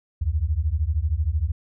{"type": "beating tone pair", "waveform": "sine", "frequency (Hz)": [71, 84], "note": ["C#2", "E2"], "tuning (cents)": [42, 33], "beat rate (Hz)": 13, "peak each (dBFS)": -23, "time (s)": [0.21, 1.52], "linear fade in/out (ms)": 10, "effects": []}